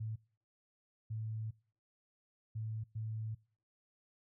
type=tone bursts at uneven times; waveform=sine; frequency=110 Hz; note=A2; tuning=in tune; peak=-37 dBFS; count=4; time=0-0.16 / 1.1-1.51 / 2.55-2.84 / 2.95-3.35 s; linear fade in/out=10 ms; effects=noise-tail reverb RT60 0.5 s tail -25 dB re dry